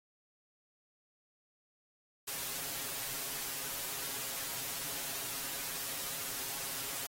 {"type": "noise with comb filter", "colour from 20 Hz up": "white", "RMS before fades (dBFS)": -39, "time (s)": [2.27, 7.07], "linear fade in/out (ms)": 10, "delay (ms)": 7.3, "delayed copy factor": 0.9, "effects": ["AAC 48 kbps"]}